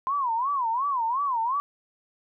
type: tone with vibrato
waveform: sine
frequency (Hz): 1017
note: C6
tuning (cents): -50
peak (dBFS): -23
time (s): 0.07-1.6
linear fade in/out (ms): 0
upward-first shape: sine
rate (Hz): 2.8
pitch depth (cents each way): 220
effects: none